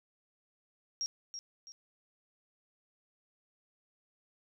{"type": "tone with echo", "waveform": "sine", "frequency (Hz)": 5600, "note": "F8", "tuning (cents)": 4, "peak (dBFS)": -32, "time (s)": [1.01, 1.06], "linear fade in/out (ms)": 0, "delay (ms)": 330, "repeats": 2, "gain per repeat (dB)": -8, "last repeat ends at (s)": 1.72, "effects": []}